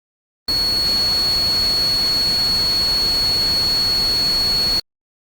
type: tone in noise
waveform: sine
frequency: 4363 Hz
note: C#8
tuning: 28 cents flat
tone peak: -15 dBFS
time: 0.48-4.8 s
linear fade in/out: 5 ms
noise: pink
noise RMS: -28 dBFS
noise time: 0.48-4.8 s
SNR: +10 dB
effects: Opus 32 kbps